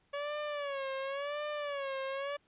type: tone with vibrato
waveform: sawtooth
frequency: 565 Hz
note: C#5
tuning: 33 cents sharp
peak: -31 dBFS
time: 0.13-2.37 s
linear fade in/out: 10 ms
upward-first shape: sine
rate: 0.93 Hz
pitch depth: 96 cents each way
effects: pink hiss -72 dBFS RMS until 2.47 s + resampled to 8000 Hz